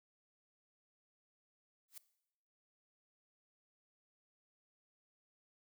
blue noise with exponential growth, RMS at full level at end -45 dBFS, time 1.88-1.98 s, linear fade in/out 5 ms, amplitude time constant 20 ms, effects noise-tail reverb RT60 0.8 s tail -17 dB re dry

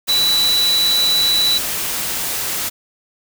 sine tone in noise, 3951 Hz, B7, in tune, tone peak -13 dBFS, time 0.08-1.59 s, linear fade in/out 20 ms, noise white, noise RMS -22 dBFS, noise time 0.07-2.7 s, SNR +6 dB, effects none

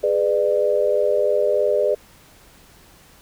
sine chord, G# diminished, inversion none, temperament just, 415.3 / 498.4 / 598 Hz, G#4 / B4 / D5, 0 / +16 / +31 cents, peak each -21 / -21 / -19 dBFS, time 0.03-1.95 s, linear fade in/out 10 ms, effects pink hiss -50 dBFS RMS until 3.21 s

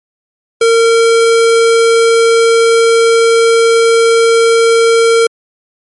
square tone, 458.6 Hz, A#4, 28 cents flat, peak -6 dBFS, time 0.61-5.27 s, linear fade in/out 5 ms, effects MP3 48 kbps

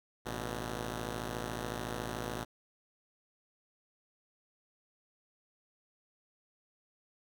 5% pulse tone pair together, 53.71 / 121.7 Hz, A1 / B2, -41 / -25 cents, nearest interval octave + major second, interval 1416 cents, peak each -28 dBFS, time 0.25-2.45 s, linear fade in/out 20 ms, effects none

